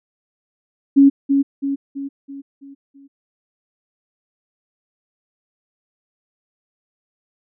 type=tone with echo; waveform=sine; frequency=277.2 Hz; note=C#4; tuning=in tune; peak=-6 dBFS; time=0.96-1.1 s; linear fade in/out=20 ms; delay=330 ms; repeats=6; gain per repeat=-6 dB; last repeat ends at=3.08 s; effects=none